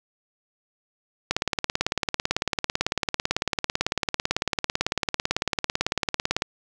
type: click train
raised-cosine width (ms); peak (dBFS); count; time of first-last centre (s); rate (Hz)
0.2; -5; 93; 1.31-6.421; 18
effects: none